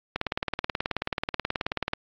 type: click train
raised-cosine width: 0.3 ms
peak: -10 dBFS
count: 34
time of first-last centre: 0.16-1.934 s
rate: 18.6 Hz
effects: low-pass 5000 Hz 12 dB/octave + AAC 48 kbps